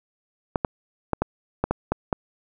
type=clicks; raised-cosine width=1 ms; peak=-7 dBFS; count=8; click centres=0.558 / 0.648 / 1.133 / 1.22 / 1.64 / 1.71 / 1.92 / 2.128 s; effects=none